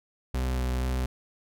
40% pulse tone with vibrato, 63.2 Hz, B1, 41 cents sharp, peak -25 dBFS, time 0.34-1.06 s, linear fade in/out 5 ms, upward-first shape square, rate 2.1 Hz, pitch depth 11 cents each way, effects none

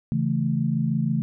sine chord, A major, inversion first, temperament equal, 138.59 / 164.81 / 220 Hz, C#3 / E3 / A3, 0 / 0 / 0 cents, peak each -25 dBFS, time 0.12-1.22 s, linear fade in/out 0 ms, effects none

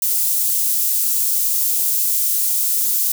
white high-pass noise, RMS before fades -18 dBFS, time 0.02-3.12 s, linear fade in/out 2 ms, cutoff 8400 Hz, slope 12 dB/octave, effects none

